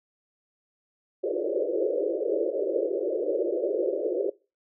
white band-pass noise, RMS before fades -27 dBFS, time 1.23-4.3 s, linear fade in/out 10 ms, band 330 to 580 Hz, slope 96 dB/octave, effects noise-tail reverb RT60 0.3 s tail -22 dB re dry

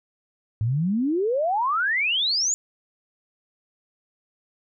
sine exponential sweep, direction up, 103.83 to 7110 Hz, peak -20 dBFS, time 0.61-2.54 s, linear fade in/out 0 ms, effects none

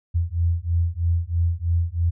sine beating tone pair, 83.5 / 86.6 Hz, E2 / F2, +23 / -14 cents, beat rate 3.1 Hz, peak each -22 dBFS, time 0.14-2.11 s, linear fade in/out 20 ms, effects none

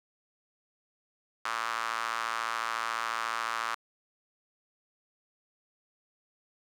sawtooth tone with high-pass filter, 114.1 Hz, A#2, 37 cents flat, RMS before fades -33 dBFS, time 1.45-3.75 s, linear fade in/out 0 ms, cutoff 1200 Hz, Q 3.4, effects low-pass 8000 Hz 12 dB/octave + 9-bit

